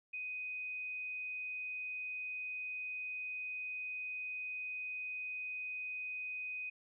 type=tone; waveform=sine; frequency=2500 Hz; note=D#7; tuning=8 cents sharp; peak=-39 dBFS; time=0.13-6.7 s; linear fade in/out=10 ms; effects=none